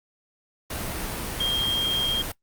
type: tone in noise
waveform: sine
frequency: 3215 Hz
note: G7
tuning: 43 cents sharp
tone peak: -21 dBFS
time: 1.4-2.22 s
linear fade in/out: 5 ms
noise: pink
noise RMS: -31 dBFS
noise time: 0.7-2.32 s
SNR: +7 dB
effects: noise-tail reverb RT60 0.1 s tail -21 dB re dry + Opus 32 kbps